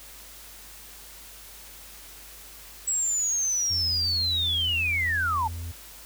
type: linear sweep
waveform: sine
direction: down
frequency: 7800 to 838 Hz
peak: -23 dBFS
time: 2.87-5.48 s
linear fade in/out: 10 ms
type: tone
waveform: triangle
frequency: 84.6 Hz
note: E2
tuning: 45 cents sharp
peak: -30 dBFS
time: 3.7-5.72 s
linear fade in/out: 10 ms
effects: added 50 Hz sine -52 dBFS peak until 6.05 s + white hiss -46 dBFS RMS until 6.05 s